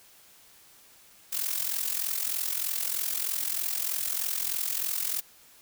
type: noise with amplitude modulation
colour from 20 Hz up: blue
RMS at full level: -27 dBFS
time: 1.32-5.21 s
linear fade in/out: 10 ms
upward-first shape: sine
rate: 43.2 Hz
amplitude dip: 75%
effects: white hiss -56 dBFS RMS until 5.61 s